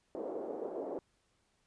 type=band-pass noise; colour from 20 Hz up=white; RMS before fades=-40 dBFS; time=0.15-0.99 s; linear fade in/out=0 ms; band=320 to 550 Hz; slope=24 dB/octave; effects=pink hiss -75 dBFS RMS until 1.66 s + resampled to 22050 Hz